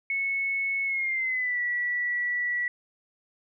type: tone with pitch glide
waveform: sine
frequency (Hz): 2201 to 1949.6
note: C#7 to B6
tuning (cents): -13 to -23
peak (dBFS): -25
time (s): 0.1-2.68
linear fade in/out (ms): 2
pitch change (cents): -210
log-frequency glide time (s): 0.85-1.6
effects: none